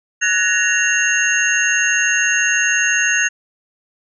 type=tone cluster; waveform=sine; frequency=1488 / 1694 / 1854 / 2767 / 6480 Hz; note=F#6 / G#6 / A#6 / F7 / G#8; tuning=+9 / +34 / -10 / -17 / -43 cents; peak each=-20 dBFS; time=0.21-3.29 s; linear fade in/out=20 ms; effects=none